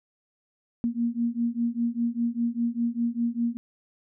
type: beating tone pair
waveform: sine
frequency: 232.8 / 237.8 Hz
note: A#3 / A#3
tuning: -2 / +35 cents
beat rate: 5 Hz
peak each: -27 dBFS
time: 0.84-3.57 s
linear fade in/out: 0 ms
effects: none